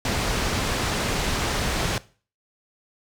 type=low-pass noise; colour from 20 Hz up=pink; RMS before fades=-25 dBFS; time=0.05-1.98 s; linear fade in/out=2 ms; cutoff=7100 Hz; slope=12 dB/octave; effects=noise-tail reverb RT60 0.4 s tail -19 dB re dry

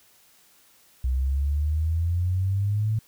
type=exponential sweep; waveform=sine; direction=up; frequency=62.7 to 111.5 Hz; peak=-21 dBFS; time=1.04-2.99 s; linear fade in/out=5 ms; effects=white hiss -58 dBFS RMS until 3.07 s

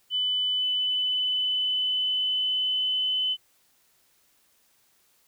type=tone with pitch glide; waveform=sine; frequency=3000 to 3026 Hz; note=F#7 to F#7; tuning=+23 to +38 cents; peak=-23 dBFS; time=0.1-3.37 s; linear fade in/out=50 ms; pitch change=+15 cents; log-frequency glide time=0.52-3.2 s; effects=white hiss -65 dBFS RMS until 5.27 s

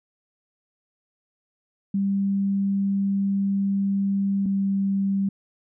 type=tone pair in turn; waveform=sine; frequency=197.3 / 196.16 Hz; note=G3 / G3; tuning=+11 / +1 cents; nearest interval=unison; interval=10 cents; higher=first; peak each=-20 dBFS; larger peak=neither; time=1.94-4.46 / 4.46-5.29 s; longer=first; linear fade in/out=5 ms; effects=none

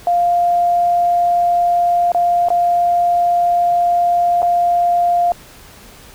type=tone with dropouts; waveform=sine; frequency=699 Hz; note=F5; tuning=1 cent sharp; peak=-11 dBFS; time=0.07-5.32 s; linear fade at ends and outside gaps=1 ms; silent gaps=2.119-2.147 / 2.486-2.503 / 4.42-4.428 s; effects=pink hiss -41 dBFS RMS until 6.14 s

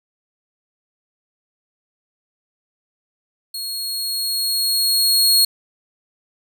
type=tone with level ramp; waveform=sawtooth; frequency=4304 Hz; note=C8; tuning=48 cents sharp; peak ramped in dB=-23 to -8 dBFS; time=3.54-5.45 s; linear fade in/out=5 ms; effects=none

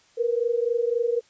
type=tone pair together; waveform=sine; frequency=464.2 / 488 Hz; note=A#4 / B4; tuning=-7 / -21 cents; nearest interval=minor second; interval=86 cents; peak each=-23 / -25 dBFS; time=0.17-1.21 s; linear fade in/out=20 ms; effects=white hiss -59 dBFS RMS until 1.29 s + resampled to 16000 Hz

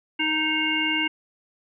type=harmonic tone; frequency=311.1 Hz; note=D#4; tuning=in tune; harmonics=1 / 3 / 5 / 7 / 9; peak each=-28 / -33 / -31 / -26 / -25 dBFS; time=0.19-1.08 s; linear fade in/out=10 ms; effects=none

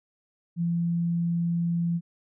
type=tone; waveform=sine; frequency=170.2 Hz; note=F3; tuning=44 cents flat; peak=-23 dBFS; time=0.56-2.01 s; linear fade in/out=50 ms; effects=none

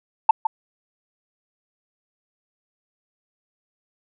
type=tone with echo; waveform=sine; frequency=887 Hz; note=A5; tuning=14 cents sharp; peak=-6 dBFS; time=0.29-0.31 s; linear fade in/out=5 ms; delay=160 ms; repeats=1; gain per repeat=-10 dB; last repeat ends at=0.47 s; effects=tanh soft clip ceiling -3 dBFS

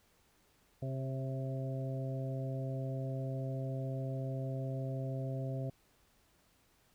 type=harmonic tone with a mistuned harmonic; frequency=132.3 Hz; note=C3; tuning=20 cents sharp; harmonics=1 / 2 / 3 / 4 / 5; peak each=-36 / -45 / -48 / -46 / -46 dBFS; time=0.82-5.7 s; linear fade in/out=5 ms; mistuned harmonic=4; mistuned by=+21 cents; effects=pink hiss -70 dBFS RMS until 6.94 s

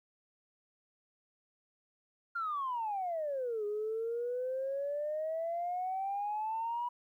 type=exponential two-way sweep; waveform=sine; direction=down then up; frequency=1413 to 411.1 to 977 Hz; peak=-32 dBFS; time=2.35-6.89 s; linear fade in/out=10 ms; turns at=3.65 s; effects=tanh soft clip ceiling -28 dBFS + 12-bit

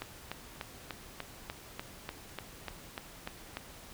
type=click train; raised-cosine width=0.3 ms; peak=-21 dBFS; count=13; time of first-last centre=0.02-3.57 s; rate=3.38 Hz; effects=pink hiss -51 dBFS RMS until 3.93 s

